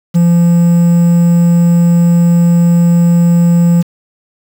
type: tone with quantisation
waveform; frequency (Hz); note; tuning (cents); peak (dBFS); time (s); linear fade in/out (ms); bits
triangle; 171.5; F3; -31; -3; 0.14-3.83; 20; 5
effects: none